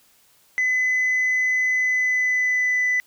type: tone with pitch glide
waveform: sine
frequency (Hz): 2015 to 1996.5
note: B6 to B6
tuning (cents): +34 to +18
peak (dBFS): -16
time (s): 0.58-3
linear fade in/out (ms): 0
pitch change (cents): -16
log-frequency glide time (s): 1.73-2.86
effects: tanh soft clip ceiling -16 dBFS + white hiss -58 dBFS RMS until 3.06 s